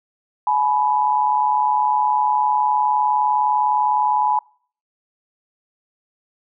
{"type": "tone pair together", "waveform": "sine", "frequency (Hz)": [848.1, 987.8], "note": ["G#5", "B5"], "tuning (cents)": [36, 0], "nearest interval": "minor third", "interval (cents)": 264, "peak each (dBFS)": -18, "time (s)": [0.47, 4.39], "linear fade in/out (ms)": 2, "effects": ["noise-tail reverb RT60 0.5 s tail -25 dB re dry"]}